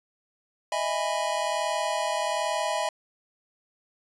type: chord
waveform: square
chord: E major seventh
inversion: third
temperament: just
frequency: 618.1 / 659.3 / 824.1 / 988.9 Hz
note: D#5 / E5 / G#5 / B5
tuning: -12 / 0 / -14 / +2 cents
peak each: -32 dBFS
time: 0.72-2.89 s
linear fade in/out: 2 ms
effects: resampled to 24000 Hz